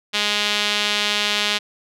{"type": "tone with band-pass filter", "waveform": "sawtooth", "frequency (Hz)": 207.6, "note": "G#3", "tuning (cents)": 0, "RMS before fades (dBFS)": -21, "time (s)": [0.13, 1.59], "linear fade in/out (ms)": 20, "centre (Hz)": 3400, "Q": 1.9, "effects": []}